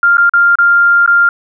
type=tone with dropouts; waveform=sine; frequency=1396.9 Hz; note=F6; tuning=in tune; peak=-5 dBFS; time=0.03-1.29 s; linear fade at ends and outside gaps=2 ms; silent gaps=0.171-0.181 / 0.295-0.336 / 0.555-0.586 / 1.062-1.076 s; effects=none